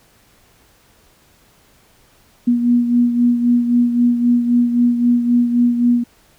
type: beating tone pair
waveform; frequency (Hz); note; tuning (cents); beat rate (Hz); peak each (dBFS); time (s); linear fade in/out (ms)
sine; 240.3 / 244.1; B3 / B3; -47 / -20; 3.8; -12 / -20; 2.47-6.04; 10
effects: pink hiss -53 dBFS RMS until 6.38 s